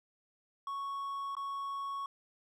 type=tone with dropouts; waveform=triangle; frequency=1108.7 Hz; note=C#6; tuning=in tune; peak=-34 dBFS; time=0.67-2.06 s; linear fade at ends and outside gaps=2 ms; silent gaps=1.352-1.367 s; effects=none